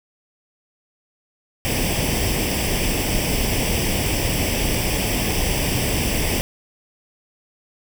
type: noise with comb filter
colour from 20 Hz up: pink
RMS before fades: -21 dBFS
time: 1.65-6.41 s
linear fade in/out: 0 ms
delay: 0.37 ms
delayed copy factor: +0.75
effects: none